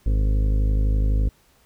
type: harmonic tone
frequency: 51.91 Hz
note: G#1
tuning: in tune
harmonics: 1 / 2 / 3 / 4 / 5 / 6 / 8 / 9 / 10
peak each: -17 / -27 / -37 / -38 / -35 / -43 / -43 / -44 / -44 dBFS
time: 0.06-1.29 s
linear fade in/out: 5 ms
effects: pink hiss -59 dBFS RMS until 1.65 s